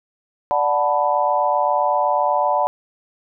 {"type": "chord", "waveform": "sine", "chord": "B minor seventh", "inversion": "first", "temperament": "equal with one note detuned", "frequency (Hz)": [587.3, 734.5, 880, 987.8], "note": ["D5", "F#5", "A5", "B5"], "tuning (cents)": [0, -13, 0, 0], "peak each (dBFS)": -21, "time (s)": [0.51, 2.67], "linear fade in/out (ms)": 0, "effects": []}